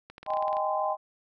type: clicks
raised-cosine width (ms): 0.3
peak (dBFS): -28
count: 11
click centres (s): 0.1 / 0.181 / 0.23 / 0.264 / 0.304 / 0.336 / 0.371 / 0.425 / 0.481 / 0.529 / 0.569
type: chord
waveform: sine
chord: Ab major seventh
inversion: second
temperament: equal with one note detuned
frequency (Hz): 622.3 / 784 / 830.6 / 1032.1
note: Eb5 / G5 / Ab5 / C6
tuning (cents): 0 / 0 / 0 / -24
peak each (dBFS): -30 / -30 / -35 / -31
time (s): 0.26-0.97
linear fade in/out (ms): 50
effects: none